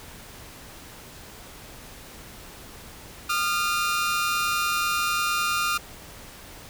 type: tone pair together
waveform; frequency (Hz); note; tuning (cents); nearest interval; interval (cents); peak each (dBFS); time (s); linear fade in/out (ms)
sawtooth; 1218 / 1388.6; D#6 / F6; -37 / -10; major second; 227; -22; 3.29-5.78; 10
effects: pink hiss -44 dBFS RMS until 6.69 s